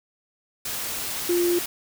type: tone in noise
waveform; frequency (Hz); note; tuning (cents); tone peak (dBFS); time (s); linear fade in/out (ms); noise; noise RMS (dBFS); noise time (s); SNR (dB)
sine; 349.2; F4; 0; -19; 1.29-1.59; 5; white; -30; 0.65-1.66; +8
effects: none